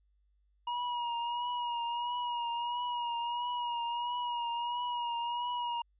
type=tone with vibrato; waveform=square; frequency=957 Hz; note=A#5; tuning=45 cents sharp; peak=-33 dBFS; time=0.67-5.82 s; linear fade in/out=5 ms; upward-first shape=triangle; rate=1.5 Hz; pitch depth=38 cents each way; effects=added 50 Hz sine -68 dBFS peak until 5.99 s + resampled to 8000 Hz